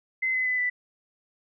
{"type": "tone with pitch steps", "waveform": "sine", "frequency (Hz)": [2054, 2030, 2007, 1984], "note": ["C7", "B6", "B6", "B6"], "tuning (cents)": [-33, 47, 27, 7], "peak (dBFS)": -23, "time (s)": [0.22, 0.7], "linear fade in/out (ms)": 10, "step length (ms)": 120, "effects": []}